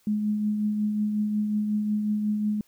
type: tone with tremolo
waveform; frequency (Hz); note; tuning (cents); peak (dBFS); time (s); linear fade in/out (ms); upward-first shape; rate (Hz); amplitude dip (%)
sine; 210.7; G#3; +25; -21; 0.07-2.61; 2; triangle; 5.5; 40
effects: white hiss -64 dBFS RMS until 2.67 s